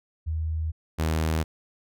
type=tone pair in turn; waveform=sine / sawtooth; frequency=79.5 / 79.5 Hz; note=D#2 / D#2; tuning=+38 / +38 cents; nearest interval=unison; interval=0 cents; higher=neither; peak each=-25 / -19 dBFS; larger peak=second; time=0.26-0.72 / 0.98-1.44 s; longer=neither; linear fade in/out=20 ms; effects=none